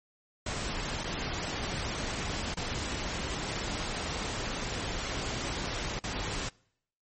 pink noise with dropouts, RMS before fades -34 dBFS, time 0.46-6.49 s, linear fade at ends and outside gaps 5 ms, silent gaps 1.035-1.04 / 2.542-2.569 / 5.992-6.038 s, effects noise-tail reverb RT60 0.7 s tail -25 dB re dry + MP3 32 kbps

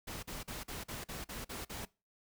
pink noise bursts, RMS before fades -43 dBFS, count 9, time 0.07-1.854 s, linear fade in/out 10 ms, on 160 ms, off 43 ms, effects noise-tail reverb RT60 0.3 s tail -23 dB re dry

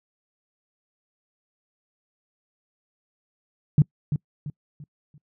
sine tone with echo, 146.83 Hz, D3, in tune, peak -11 dBFS, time 3.78-3.82 s, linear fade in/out 2 ms, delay 340 ms, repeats 4, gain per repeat -9 dB, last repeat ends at 5.18 s, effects noise-tail reverb RT60 0.1 s tail -26 dB re dry

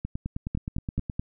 two click trains, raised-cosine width 5 ms, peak -18 / -15 dBFS, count 11 / 4, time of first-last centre 0.05-1.098 / 0.55-1.195 s, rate 9.54 / 4.65 Hz, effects none

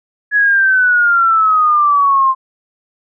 sine exponential sweep, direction down, 1692 to 1046.5 Hz, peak -8 dBFS, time 0.31-2.35 s, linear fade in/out 50 ms, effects none

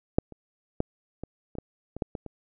clicks, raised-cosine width 2 ms, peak -6 / -30 / -11 / -22 / -28 / -19 / -23 / -13 / -20 / -25 dBFS, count 10, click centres 0.185 / 0.323 / 0.804 / 1.236 / 1.553 / 1.585 / 1.966 / 2.022 / 2.152 / 2.263 s, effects none

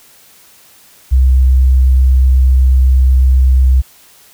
sine tone with vibrato, 64.7 Hz, C2, 19 cents flat, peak -5 dBFS, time 1.11-3.82 s, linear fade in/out 20 ms, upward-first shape triangle, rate 8.1 Hz, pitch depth 9 cents each way, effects white hiss -44 dBFS RMS until 4.33 s

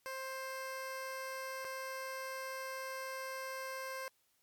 15% pulse tone with dropouts, 527 Hz, C5, 12 cents sharp, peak -34 dBFS, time 0.06-4.08 s, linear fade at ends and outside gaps 0 ms, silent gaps 1.646-1.65 s, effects white hiss -75 dBFS RMS until 4.42 s + MP3 96 kbps

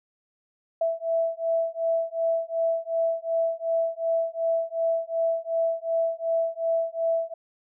sine beating tone pair, 659.3 / 662 Hz, E5 / E5, 0 / +7 cents, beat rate 2.7 Hz, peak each -26 dBFS, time 0.81-7.34 s, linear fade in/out 5 ms, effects none

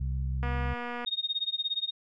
harmonic tone, 65.41 Hz, C2, in tune, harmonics 1 / 2 / 3, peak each -29 / -34 / -47 dBFS, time 0-0.74 s, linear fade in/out 10 ms
click train, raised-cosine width 0.5 ms, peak -22 dBFS, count 150, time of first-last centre 0.43-1.048 s, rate 241 Hz
sine tone with tremolo, 3710 Hz, A#7, 9 cents flat, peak -25 dBFS, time 1.06-1.91 s, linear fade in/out 20 ms, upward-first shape sine, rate 17 Hz, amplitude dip 95%
effects none

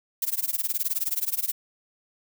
violet noise with tremolo, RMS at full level -24 dBFS, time 0.22-1.52 s, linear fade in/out 2 ms, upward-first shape sine, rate 19 Hz, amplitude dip 95%, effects none

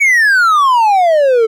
triangle exponential sweep, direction down, 2288 to 433 Hz, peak -5 dBFS, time 0-1.47 s, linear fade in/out 20 ms, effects none

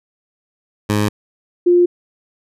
15% pulse / sine tone pair in turn, 104.7 / 352.2 Hz, G#2 / F4, +15 / +15 cents, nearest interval octave + major sixth, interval 2100 cents, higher second, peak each -8 dBFS, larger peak neither, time 0.89-1.09 / 1.66-1.86 s, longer neither, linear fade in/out 10 ms, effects resampled to 32000 Hz

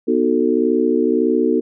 sine chord, B dominant seventh, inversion none, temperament just, 246.9 / 308.7 / 370.4 / 444.5 Hz, B3 / D#4 / F#4 / A4, 0 / -14 / +2 / +18 cents, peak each -19 dBFS, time 0.07-1.61 s, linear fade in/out 20 ms, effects none

